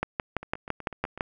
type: two click trains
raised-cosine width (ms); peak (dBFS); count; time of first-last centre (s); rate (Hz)
0.5; -11 / -24; 8 / 7; 0.03-1.208 / 0.43-1.176; 5.94 / 8.04
effects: none